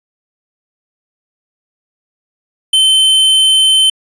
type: tone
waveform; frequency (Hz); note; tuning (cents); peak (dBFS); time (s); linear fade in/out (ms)
square; 3080; G7; -31; -7; 2.73-3.9; 5
effects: resampled to 22050 Hz